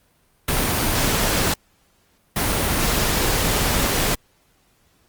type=noise bursts at uneven times; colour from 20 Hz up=pink; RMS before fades=-20 dBFS; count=2; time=0.48-1.54 / 2.36-4.15 s; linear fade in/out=5 ms; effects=pink hiss -61 dBFS RMS until 5.08 s + Opus 32 kbps